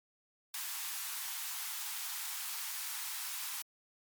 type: high-pass noise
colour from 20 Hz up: white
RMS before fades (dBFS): -40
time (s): 0.54-3.62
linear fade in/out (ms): 2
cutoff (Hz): 800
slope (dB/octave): 48
effects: MP3 96 kbps